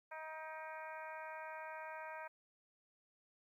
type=harmonic tone with a mistuned harmonic; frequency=315.2 Hz; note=D#4; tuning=23 cents sharp; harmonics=2 / 3 / 4 / 5 / 6 / 7 / 8; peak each=-51 / -49 / -56 / -52 / -58 / -59 / -59 dBFS; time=0.11-2.28 s; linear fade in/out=10 ms; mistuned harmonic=8; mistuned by=-68 cents; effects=13-bit